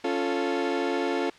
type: chord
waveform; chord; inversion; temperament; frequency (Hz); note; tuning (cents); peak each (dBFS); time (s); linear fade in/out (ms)
30% pulse; Db augmented; none; equal; 277.2 / 349.2 / 440; Db4 / F4 / A4; 0 / 0 / 0; -27 / -26 / -27; 0.04-1.3; 5
effects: white hiss -51 dBFS RMS until 1.38 s + low-pass 4000 Hz 12 dB/octave